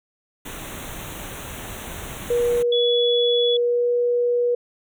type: band-stop noise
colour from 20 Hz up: pink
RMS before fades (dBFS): -34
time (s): 0.45-2.63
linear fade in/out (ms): 10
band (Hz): 4000 to 5900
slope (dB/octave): 96
type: tone with pitch glide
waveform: sine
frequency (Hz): 480 to 483.6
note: B4 to B4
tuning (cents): -49 to -36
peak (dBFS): -17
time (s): 2.3-4.55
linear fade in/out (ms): 5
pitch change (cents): +13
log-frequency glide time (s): 3.57-3.9
type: tone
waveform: sine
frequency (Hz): 3400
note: G#7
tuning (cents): +40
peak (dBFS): -21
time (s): 2.72-3.57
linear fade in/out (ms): 5
effects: none